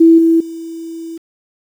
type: tone with level steps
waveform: sine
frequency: 329.3 Hz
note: E4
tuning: 2 cents flat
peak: -3 / -7 / -24 dBFS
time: 0-1.18 s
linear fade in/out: 10 ms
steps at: 0.18 / 0.4 s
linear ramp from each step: 5 ms
effects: 7-bit